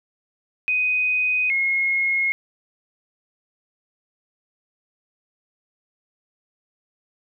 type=tone pair in turn; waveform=sine; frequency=2500 / 2159 Hz; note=D#7 / C#7; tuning=+8 / -46 cents; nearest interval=minor third; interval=254 cents; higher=first; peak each=-18 dBFS; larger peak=neither; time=0.68-1.5 / 1.5-2.32 s; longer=neither; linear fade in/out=0 ms; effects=none